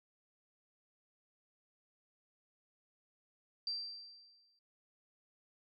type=tone with exponential decay; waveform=sine; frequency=4699 Hz; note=D8; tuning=in tune; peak=-34 dBFS; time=3.67-4.59 s; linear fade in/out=2 ms; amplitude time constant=200 ms; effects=none